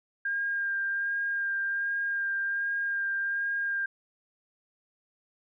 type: tone with vibrato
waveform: sine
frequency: 1606 Hz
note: G6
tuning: 41 cents sharp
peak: -27 dBFS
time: 0.25-3.86 s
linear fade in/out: 5 ms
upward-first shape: sine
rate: 1.3 Hz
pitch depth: 15 cents each way
effects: none